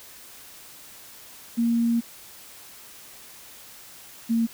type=tone pair in turn; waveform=sine; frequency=233.1 / 229.1 Hz; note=A#3 / A#3; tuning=0 / -30 cents; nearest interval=unison; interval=30 cents; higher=first; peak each=-19 dBFS; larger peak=neither; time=1.57-2.01 / 4.29-4.47 s; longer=first; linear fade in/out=20 ms; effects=white hiss -46 dBFS RMS until 4.53 s